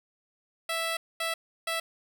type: tone bursts at uneven times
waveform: 10% pulse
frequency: 659.3 Hz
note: E5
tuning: in tune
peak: -20 dBFS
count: 3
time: 0.69-0.97 / 1.2-1.34 / 1.67-1.8 s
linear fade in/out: 5 ms
effects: none